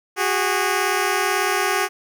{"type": "tone pair together", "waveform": "10% pulse", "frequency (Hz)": [370, 408.1], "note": ["F#4", "G#4"], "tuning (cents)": [0, -30], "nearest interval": "major second", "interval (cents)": 170, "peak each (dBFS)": -13, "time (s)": [0.16, 1.89], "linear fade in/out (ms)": 50, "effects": []}